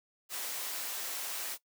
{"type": "high-pass noise", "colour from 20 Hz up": "white", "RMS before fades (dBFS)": -38, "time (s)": [0.29, 1.58], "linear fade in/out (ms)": 50, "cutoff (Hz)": 420, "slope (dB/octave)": 12, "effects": ["noise-tail reverb RT60 0.1 s tail -18 dB re dry"]}